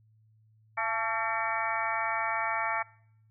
harmonic tone with a mistuned harmonic, 226.4 Hz, A3, 50 cents sharp, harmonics 3 / 4 / 5 / 6 / 7 / 8 / 9 / 10, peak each -37 / -33 / -36 / -35 / -45 / -35 / -43 / -35 dBFS, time 0.77-2.83 s, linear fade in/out 10 ms, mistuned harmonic 4, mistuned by -49 cents, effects noise-tail reverb RT60 0.7 s tail -24 dB re dry + added 109 Hz sine -60 dBFS peak until 3.3 s

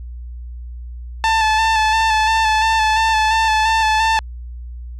sawtooth tone with vibrato, 880 Hz, A5, in tune, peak -9 dBFS, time 1.24-4.19 s, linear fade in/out 0 ms, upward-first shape square, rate 2.9 Hz, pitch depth 22 cents each way, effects added 60 Hz sine -28 dBFS peak until 4.99 s + low-pass 5000 Hz 12 dB/octave

